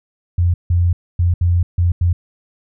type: tone bursts at uneven times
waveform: sine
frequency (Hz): 87.31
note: F2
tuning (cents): 0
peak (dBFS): -11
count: 6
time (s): 0.38-0.54 / 0.7-0.93 / 1.19-1.34 / 1.41-1.63 / 1.78-1.92 / 2.01-2.13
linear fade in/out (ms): 5
effects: none